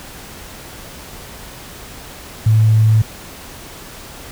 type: tone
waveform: sine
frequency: 109.7 Hz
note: A2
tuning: 5 cents flat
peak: -8 dBFS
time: 2.46-3.02 s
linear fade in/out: 5 ms
effects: pink hiss -35 dBFS RMS until 4.31 s